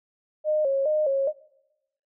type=tone with vibrato; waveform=sine; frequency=578 Hz; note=D5; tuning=28 cents flat; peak=-20 dBFS; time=0.44-1.33 s; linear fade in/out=50 ms; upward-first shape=square; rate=2.4 Hz; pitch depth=100 cents each way; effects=noise-tail reverb RT60 0.9 s tail -22 dB re dry